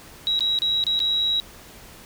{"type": "tone with dropouts", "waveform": "sine", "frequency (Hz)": 3864, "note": "B7", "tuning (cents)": -39, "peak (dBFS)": -19, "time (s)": [0.27, 1.4], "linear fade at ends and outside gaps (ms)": 0, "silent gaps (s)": [[0.392, 0.407], [0.588, 0.62], [0.839, 0.867], [0.992, 1.002]], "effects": ["pink hiss -45 dBFS RMS until 2.05 s"]}